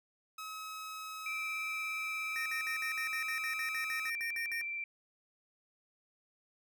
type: tone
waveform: sawtooth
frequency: 1280 Hz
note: D#6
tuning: 49 cents sharp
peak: -38 dBFS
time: 0.38-4.1 s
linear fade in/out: 5 ms
type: tone with vibrato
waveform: sine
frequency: 2349 Hz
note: D7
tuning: in tune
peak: -36 dBFS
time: 1.26-4.84 s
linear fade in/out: 2 ms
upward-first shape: sine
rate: 17 Hz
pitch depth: 10 cents each way
type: tone bursts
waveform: square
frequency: 1841 Hz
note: A#6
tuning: 22 cents flat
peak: -38 dBFS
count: 15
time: 2.36-4.613 s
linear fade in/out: 0 ms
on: 97 ms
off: 57 ms
effects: none